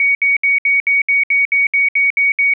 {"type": "tone bursts", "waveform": "sine", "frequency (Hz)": 2242, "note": "C#7", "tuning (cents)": 19, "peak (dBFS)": -10, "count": 12, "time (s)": [0, 2.537], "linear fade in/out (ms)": 2, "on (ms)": 150, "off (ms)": 67, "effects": []}